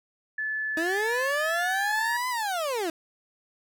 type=tone; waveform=sine; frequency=1733 Hz; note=A6; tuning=27 cents flat; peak=-27 dBFS; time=0.38-2.17 s; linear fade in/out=5 ms
type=linear two-way sweep; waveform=30% pulse; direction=up then down; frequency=311.1 to 1019 to 311.1 Hz; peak=-24 dBFS; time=0.77-2.9 s; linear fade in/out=2 ms; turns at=2.29 s
effects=none